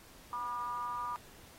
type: ring-modulated tone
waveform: triangle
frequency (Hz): 116.54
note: A#2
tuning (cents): 0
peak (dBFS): -30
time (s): 0.33-1.16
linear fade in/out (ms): 0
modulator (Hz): 1090
effects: pink hiss -57 dBFS RMS until 1.58 s + AAC 48 kbps